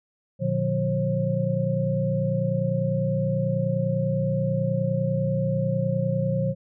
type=tone cluster; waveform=sine; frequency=120 / 150.5 / 180.1 / 537 Hz; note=B2 / D3 / F#3 / C5; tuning=-49 / +43 / -46 / +45 cents; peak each=-27 dBFS; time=0.39-6.55 s; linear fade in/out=50 ms; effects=none